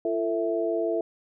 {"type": "tone cluster", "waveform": "sine", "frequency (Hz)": [341, 447, 658], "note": ["F4", "A4", "E5"], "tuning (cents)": [-41, 27, -3], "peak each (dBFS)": -28, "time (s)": [0.05, 1.01], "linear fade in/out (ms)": 2, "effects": []}